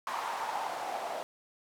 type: noise with band-pass filter sweep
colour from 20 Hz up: white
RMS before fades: -36 dBFS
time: 0.07-1.23 s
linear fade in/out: 0 ms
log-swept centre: 1000 to 660 Hz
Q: 4.5
effects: none